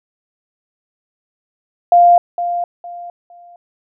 sine tone with echo, 698.5 Hz, F5, in tune, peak -5 dBFS, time 1.92-2.18 s, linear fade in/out 2 ms, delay 460 ms, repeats 3, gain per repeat -11 dB, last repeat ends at 3.56 s, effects none

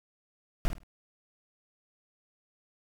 brown noise with echo, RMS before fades -24 dBFS, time 0.65-0.68 s, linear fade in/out 0 ms, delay 51 ms, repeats 3, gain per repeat -11 dB, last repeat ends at 0.833 s, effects none

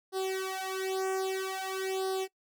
sawtooth tone with flanger, 380.4 Hz, F#4, 48 cents sharp, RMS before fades -33 dBFS, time 0.12-2.28 s, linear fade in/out 50 ms, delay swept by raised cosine 0.21 to 2.51 ms, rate 0.51 Hz, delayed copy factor +1, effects noise-tail reverb RT60 0.1 s tail -21 dB re dry

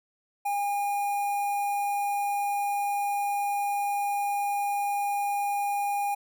square tone with notch filter, 811 Hz, G#5, 41 cents flat, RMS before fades -28 dBFS, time 0.45-6.15 s, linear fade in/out 10 ms, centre 4500 Hz, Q 0.53, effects none

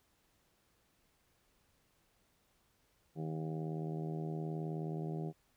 harmonic tone, 79.1 Hz, D#2, 29 cents sharp, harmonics 2 / 3 / 4 / 5 / 6 / 7 / 8 / 9 / 10, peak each -38 / -51 / -46 / -45 / -55 / -55 / -59 / -51 / -59 dBFS, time 3.15-5.33 s, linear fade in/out 50 ms, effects pink hiss -74 dBFS RMS until 5.56 s

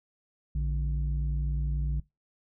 sine tone pair together, 58.3 / 146.83 Hz, A#1 / D3, +1 / 0 cents, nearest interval octave + major third, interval 1599 cents, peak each -26 / -31 dBFS, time 0.55-2 s, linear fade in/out 5 ms, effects noise-tail reverb RT60 0.2 s tail -22 dB re dry + tanh soft clip ceiling -22 dBFS

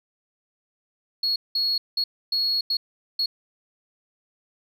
sine tone bursts at uneven times, 4330 Hz, C#8, 41 cents flat, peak -19 dBFS, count 6, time 1.23-1.36 / 1.55-1.78 / 1.97-2.04 / 2.32-2.61 / 2.7-2.77 / 3.19-3.26 s, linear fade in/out 5 ms, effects tanh soft clip ceiling -18 dBFS

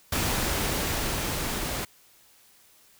pink noise with level ramp, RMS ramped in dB -26 to -31 dBFS, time 0.12-1.85 s, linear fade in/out 5 ms, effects white hiss -58 dBFS RMS until 2.99 s

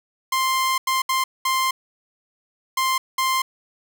sawtooth tone bursts at uneven times, 1049 Hz, C6, 4 cents sharp, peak -15 dBFS, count 6, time 0.32-0.78 / 0.87-1.02 / 1.09-1.24 / 1.45-1.71 / 2.77-2.98 / 3.18-3.42 s, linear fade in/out 5 ms, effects none

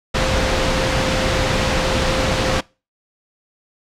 sine tone in noise, 523.3 Hz, C5, in tune, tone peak -24 dBFS, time 0.14-2.61 s, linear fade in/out 10 ms, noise pink, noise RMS -18 dBFS, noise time 0.14-2.61 s, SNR -9 dB, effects noise-tail reverb RT60 0.3 s tail -23 dB re dry + low-pass 5000 Hz 12 dB/octave

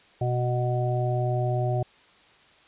harmonic tone, 123.47 Hz, B2, in tune, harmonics 1 / 3 / 5 / 6, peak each -24 / -32 / -31 / -32 dBFS, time 0.21-1.83 s, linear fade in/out 5 ms, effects white hiss -56 dBFS RMS until 2.67 s + resampled to 8000 Hz

